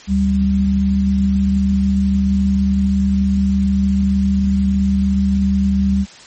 sine tone pair together, 73.42 / 196 Hz, D2 / G3, 0 / 0 cents, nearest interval octave + perfect fourth, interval 1700 cents, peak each -18 / -13 dBFS, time 0.07-6.06 s, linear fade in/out 50 ms, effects white hiss -40 dBFS RMS until 6.26 s + MP3 32 kbps

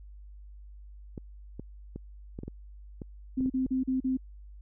clicks, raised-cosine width 3 ms, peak -25 dBFS, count 10, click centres 1.178 / 1.596 / 1.96 / 2.389 / 2.434 / 2.48 / 3.018 / 3.407 / 3.46 / 3.664 s
sine tone bursts, 260 Hz, C4, 11 cents flat, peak -25 dBFS, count 5, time 3.37-4.172 s, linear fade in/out 10 ms, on 130 ms, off 38 ms
effects added 50 Hz sine -45 dBFS peak until 4.61 s

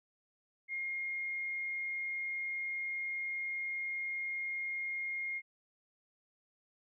sine tone, 2135 Hz, C7, 34 cents sharp, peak -35 dBFS, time 0.68-5.42 s, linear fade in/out 50 ms, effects none

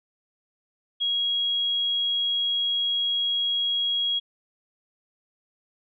sine tone, 3300 Hz, G#7, 12 cents flat, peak -22 dBFS, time 1-4.2 s, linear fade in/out 20 ms, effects none

